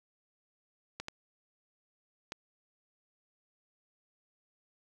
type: clicks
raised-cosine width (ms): 0.2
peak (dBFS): -21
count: 3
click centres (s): 1 / 1.084 / 2.321
effects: none